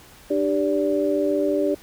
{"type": "tone cluster", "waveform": "sine", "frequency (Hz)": [298.9, 393.3, 579], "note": ["D4", "G4", "D5"], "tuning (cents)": [31, 6, -25], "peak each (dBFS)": -23, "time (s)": [0.3, 1.75], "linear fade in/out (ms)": 10, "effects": ["pink hiss -48 dBFS RMS until 1.82 s"]}